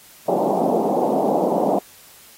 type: band-pass noise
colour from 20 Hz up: white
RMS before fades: -19 dBFS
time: 0.28-1.79 s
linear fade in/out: 5 ms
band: 180 to 830 Hz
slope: 48 dB/octave
effects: white hiss -47 dBFS RMS until 2.37 s + AAC 48 kbps